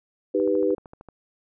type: chord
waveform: sine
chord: Eb augmented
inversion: none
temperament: equal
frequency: 311.1 / 392 / 493.9 Hz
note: Eb4 / G4 / B4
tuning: 0 / 0 / 0 cents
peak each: -25 / -23 / -23 dBFS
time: 0.34-0.75 s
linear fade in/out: 10 ms
type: click train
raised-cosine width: 1 ms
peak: -29 dBFS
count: 10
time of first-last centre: 0.4-1.087 s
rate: 13.1 Hz
effects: none